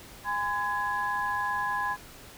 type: tone cluster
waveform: sine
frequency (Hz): 821 / 1019 / 1674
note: G#5 / C6 / G#6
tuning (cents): -20 / -46 / +13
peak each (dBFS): -33 / -29 / -31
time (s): 0.24-1.97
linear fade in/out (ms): 50
effects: tanh soft clip ceiling -18 dBFS + pink hiss -48 dBFS RMS until 2.37 s